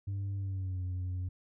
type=tone with pitch glide; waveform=sine; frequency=98.8 to 91.12 Hz; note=G2 to F#2; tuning=+14 to -26 cents; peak=-30 dBFS; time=0.07-1.29 s; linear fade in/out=10 ms; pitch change=-140 cents; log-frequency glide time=0.36-0.82 s; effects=tanh soft clip ceiling -32 dBFS